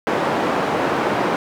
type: band-pass noise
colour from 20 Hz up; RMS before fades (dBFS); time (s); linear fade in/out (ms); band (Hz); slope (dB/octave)
white; -20; 0.07-1.36; 0; 180 to 950; 12
effects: none